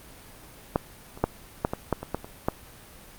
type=clicks; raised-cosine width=1 ms; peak=-7 / -27 / -6 / -8 / -13 / -8 / -20 / -12 / -24 / -8 dBFS; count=10; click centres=0.759 / 1.175 / 1.24 / 1.649 / 1.735 / 1.927 / 2.03 / 2.146 / 2.245 / 2.485 s; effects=pink hiss -48 dBFS RMS until 3.18 s + Opus 32 kbps